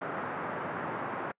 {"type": "band-pass noise", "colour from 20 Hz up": "white", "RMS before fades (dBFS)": -36, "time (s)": [0.01, 1.32], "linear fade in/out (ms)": 10, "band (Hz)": [120, 1500], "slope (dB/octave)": 24, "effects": ["noise-tail reverb RT60 0.1 s tail -26 dB re dry", "resampled to 8000 Hz"]}